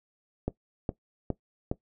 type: click train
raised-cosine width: 2 ms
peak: -15 dBFS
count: 4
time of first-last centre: 0.48-1.715 s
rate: 2.43 Hz
effects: noise-tail reverb RT60 0.1 s tail -17 dB re dry